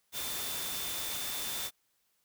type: tone in noise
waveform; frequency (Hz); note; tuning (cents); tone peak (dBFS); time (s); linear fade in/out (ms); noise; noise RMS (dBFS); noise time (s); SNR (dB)
sine; 3547; A7; +13; -42; 0.12-1.71; 50; white; -37; 0.12-1.71; -8
effects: white hiss -75 dBFS RMS until 2.24 s